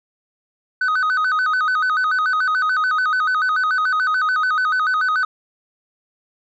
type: tone with vibrato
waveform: sine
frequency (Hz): 1374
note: F6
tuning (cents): -29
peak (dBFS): -13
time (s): 0.81-5.25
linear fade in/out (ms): 5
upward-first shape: square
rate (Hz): 6.9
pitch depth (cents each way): 160
effects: tanh soft clip ceiling -15 dBFS